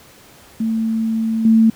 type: tone with level steps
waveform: sine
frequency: 223.6 Hz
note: A3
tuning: 28 cents sharp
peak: -16 / -8 dBFS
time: 0.6-1.7 s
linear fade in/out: 5 ms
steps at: 1.45 s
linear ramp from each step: 2 ms
effects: pink hiss -45 dBFS RMS until 1.75 s + high-pass 60 Hz 12 dB/octave